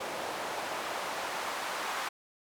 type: noise with band-pass filter sweep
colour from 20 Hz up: white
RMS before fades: -36 dBFS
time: 0-2.09 s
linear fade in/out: 10 ms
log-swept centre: 630 to 1000 Hz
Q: 1.1
effects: none